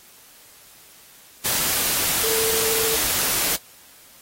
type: tone in noise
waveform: sine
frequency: 446.6 Hz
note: A4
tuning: 26 cents sharp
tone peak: -26 dBFS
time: 2.23-2.97 s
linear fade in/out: 20 ms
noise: white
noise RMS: -22 dBFS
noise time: 1.44-3.57 s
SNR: -7 dB
effects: white hiss -49 dBFS RMS until 4.21 s + AAC 48 kbps